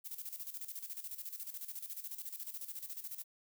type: noise with tremolo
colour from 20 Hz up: violet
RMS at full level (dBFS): -43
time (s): 0.04-3.24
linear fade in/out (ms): 20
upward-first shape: square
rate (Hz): 14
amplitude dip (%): 70
effects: none